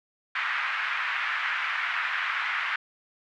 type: band-pass noise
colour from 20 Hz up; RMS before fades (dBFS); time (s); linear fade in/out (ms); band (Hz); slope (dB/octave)
white; -29; 0.35-2.76; 5; 1200 to 2200; 24
effects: none